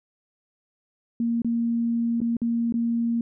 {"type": "tone with dropouts", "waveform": "sine", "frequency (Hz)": 233.1, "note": "A#3", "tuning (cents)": 0, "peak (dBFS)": -21, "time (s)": [1.2, 3.21], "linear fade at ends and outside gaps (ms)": 2, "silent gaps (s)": [[1.419, 1.446], [2.204, 2.215], [2.368, 2.417], [2.724, 2.74]], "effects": []}